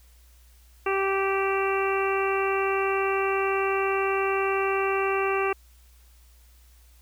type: harmonic tone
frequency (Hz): 389.4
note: G4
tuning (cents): -12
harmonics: 1 / 2 / 3 / 4 / 5 / 6 / 7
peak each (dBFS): -25 / -31 / -29 / -35 / -37 / -34 / -33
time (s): 0.86-5.53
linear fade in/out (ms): 5
effects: added 60 Hz sine -52 dBFS peak until 7.01 s + white hiss -61 dBFS RMS until 7.01 s